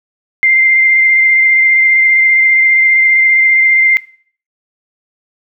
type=tone with vibrato; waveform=sine; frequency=2093 Hz; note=C7; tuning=in tune; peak=-6 dBFS; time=0.43-3.97 s; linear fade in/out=0 ms; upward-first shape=triangle; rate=15 Hz; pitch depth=17 cents each way; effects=noise-tail reverb RT60 0.5 s tail -21 dB re dry